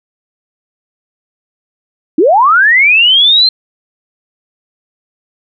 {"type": "linear sweep", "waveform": "sine", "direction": "up", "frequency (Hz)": [277.2, 4186], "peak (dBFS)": -4, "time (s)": [2.18, 3.49], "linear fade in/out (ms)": 5, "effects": []}